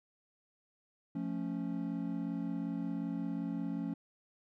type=chord; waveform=triangle; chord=F augmented; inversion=none; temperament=equal; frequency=174.61 / 220 / 277.2 Hz; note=F3 / A3 / C#4; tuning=0 / 0 / 0 cents; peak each=-37 / -38 / -36 dBFS; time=1.15-3.94 s; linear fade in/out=5 ms; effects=none